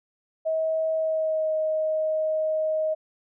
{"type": "tone with pitch glide", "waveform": "sine", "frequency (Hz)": [639, 626.6], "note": ["D#5", "D#5"], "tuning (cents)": [46, 12], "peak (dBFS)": -22, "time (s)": [0.45, 2.95], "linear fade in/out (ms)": 20, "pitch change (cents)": -34, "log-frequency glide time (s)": [0.94, 1.54], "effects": []}